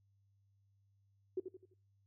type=tone with echo; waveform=sine; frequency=371.7 Hz; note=F#4; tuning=8 cents sharp; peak=-33 dBFS; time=1.37-1.4 s; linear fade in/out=5 ms; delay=85 ms; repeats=4; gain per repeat=-8 dB; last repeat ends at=1.74 s; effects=noise-tail reverb RT60 0.3 s tail -19 dB re dry + added 99 Hz sine -70 dBFS peak until 2.06 s